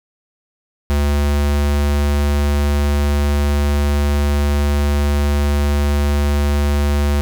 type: tone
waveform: square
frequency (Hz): 72.3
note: D2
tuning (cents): -27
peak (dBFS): -14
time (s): 0.9-7.21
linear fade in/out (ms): 0
effects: none